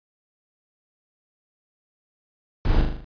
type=noise with echo; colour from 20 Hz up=brown; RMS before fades=-19 dBFS; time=2.65-2.81 s; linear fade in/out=0 ms; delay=39 ms; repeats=6; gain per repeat=-4 dB; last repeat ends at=3.044 s; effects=resampled to 11025 Hz